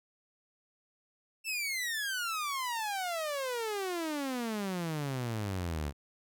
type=exponential sweep; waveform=sawtooth; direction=down; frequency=2700 to 69.3 Hz; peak=-29 dBFS; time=1.44-5.93 s; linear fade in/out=50 ms; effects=none